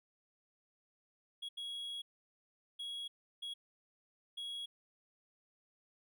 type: tone bursts at uneven times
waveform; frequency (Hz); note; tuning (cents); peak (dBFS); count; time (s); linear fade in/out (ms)
triangle; 3322; G#7; 0; -39; 5; 1.42-1.49 / 1.57-2.02 / 2.79-3.08 / 3.42-3.54 / 4.37-4.66; 10
effects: none